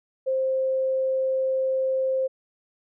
sine tone, 526 Hz, C5, 9 cents sharp, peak -21 dBFS, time 0.26-2.28 s, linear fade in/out 20 ms, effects none

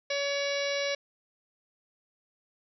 harmonic tone, 565 Hz, C#5, 33 cents sharp, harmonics 1 / 2 / 3 / 4 / 5 / 6 / 7 / 8 / 9 / 10, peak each -30 / -44 / -39 / -35 / -41 / -44 / -38 / -47 / -42 / -42 dBFS, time 0.1-0.95 s, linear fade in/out 5 ms, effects none

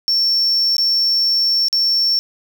triangle tone with dropouts, 5440 Hz, F8, 46 cents flat, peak -12 dBFS, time 0.08-2.19 s, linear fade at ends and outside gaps 0 ms, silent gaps 0.767-0.782 / 1.684-1.728 s, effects 8-bit

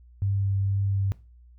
sine tone with vibrato, 98.5 Hz, G2, 9 cents sharp, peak -22 dBFS, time 0.22-1.12 s, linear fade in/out 0 ms, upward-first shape triangle, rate 2.1 Hz, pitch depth 12 cents each way, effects noise-tail reverb RT60 0.3 s tail -18 dB re dry + added 60 Hz sine -49 dBFS peak until 1.58 s

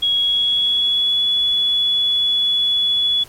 sine tone with pitch glide, 3322 to 3404 Hz, G#7 to G#7, 0 to +42 cents, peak -14 dBFS, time 0.02-3.24 s, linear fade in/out 10 ms, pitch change +42 cents, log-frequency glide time 0.15-1.25 s, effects pink hiss -43 dBFS RMS until 3.28 s + MP3 64 kbps

